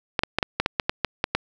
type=clicks; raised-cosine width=0.3 ms; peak=-4 dBFS; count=11; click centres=0.192 / 0.235 / 0.386 / 0.428 / 0.6 / 0.661 / 0.798 / 0.895 / 1.047 / 1.241 / 1.35 s; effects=none